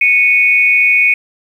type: tone pair together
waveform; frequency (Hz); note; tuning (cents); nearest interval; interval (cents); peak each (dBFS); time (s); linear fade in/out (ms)
sine; 2214 / 2480; C#7 / D#7; -3 / -6; major second; 197; -10; 0.01-1.14; 5
effects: 7-bit